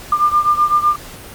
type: beating tone pair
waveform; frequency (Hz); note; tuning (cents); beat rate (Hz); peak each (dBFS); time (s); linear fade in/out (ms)
sine; 1196 / 1203.9; D6 / D6; +31 / +43; 7.9; -13 / -16; 0.12-0.96; 5
effects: pink hiss -35 dBFS RMS until 1.34 s + Opus 48 kbps